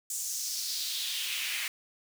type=noise with high-pass filter sweep; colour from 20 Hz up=pink; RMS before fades=-34 dBFS; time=0.1-1.68 s; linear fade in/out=2 ms; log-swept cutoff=7600 to 2100 Hz; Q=2.7; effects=none